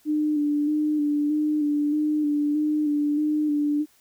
sine tone with vibrato, 298.2 Hz, D4, 27 cents sharp, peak -20 dBFS, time 0.05-3.86 s, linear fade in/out 50 ms, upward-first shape square, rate 1.6 Hz, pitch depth 26 cents each way, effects white hiss -60 dBFS RMS until 4 s

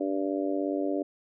harmonic tone, 97.2 Hz, G2, 14 cents flat, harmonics 3 / 4 / 5 / 6 / 7, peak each -29 / -33 / -37 / -33 / -39 dBFS, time 0-1.03 s, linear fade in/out 10 ms, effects none

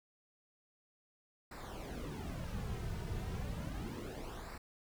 brown noise with flanger, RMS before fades -42 dBFS, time 1.51-4.58 s, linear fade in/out 5 ms, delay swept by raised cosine 0.31 to 3.71 ms, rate 0.33 Hz, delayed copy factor -0.7, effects none

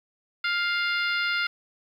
harmonic tone, 701 Hz, F5, 6 cents sharp, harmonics 2 / 3 / 4 / 5 / 6 / 7, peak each -26 / -29 / -33 / -36 / -37 / -38 dBFS, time 0.44-1.47 s, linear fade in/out 5 ms, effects 9-bit

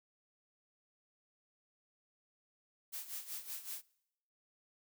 blue noise with tremolo, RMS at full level -42 dBFS, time 2.92-3.82 s, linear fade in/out 20 ms, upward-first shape sine, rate 5.3 Hz, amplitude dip 75%, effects noise-tail reverb RT60 0.8 s tail -24 dB re dry

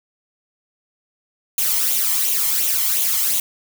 blue noise with flanger, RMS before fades -19 dBFS, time 1.58-3.4 s, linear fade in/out 2 ms, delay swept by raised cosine 0.29 to 0.98 ms, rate 2.8 Hz, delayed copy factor +0.6, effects none

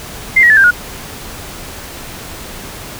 sine tone with pitch steps, 2092 / 1907.3 / 1738.9 / 1585.4 / 1445.5 Hz, C7 / A#6 / A6 / G6 / F#6, -1 / +39 / -21 / +19 / -41 cents, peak -4 dBFS, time 0.36-0.71 s, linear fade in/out 10 ms, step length 70 ms, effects pink hiss -29 dBFS RMS until 2.99 s

